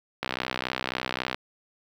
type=click train; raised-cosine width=0.3 ms; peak=-11 dBFS; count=72; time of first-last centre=0.23-1.345 s; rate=63.7 Hz; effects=high-pass 100 Hz 12 dB/octave + 8-bit